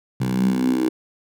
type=tone with high-pass filter sweep; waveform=10% pulse; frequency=63.4 Hz; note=B1; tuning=46 cents sharp; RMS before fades=-20 dBFS; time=0.2-0.89 s; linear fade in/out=10 ms; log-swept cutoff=140 to 330 Hz; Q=7.7; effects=none